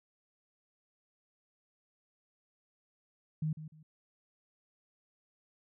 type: tone with echo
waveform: sine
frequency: 155.56 Hz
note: D#3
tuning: in tune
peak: -30 dBFS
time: 3.42-3.53 s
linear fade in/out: 5 ms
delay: 150 ms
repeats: 2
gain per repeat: -12 dB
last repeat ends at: 3.83 s
effects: none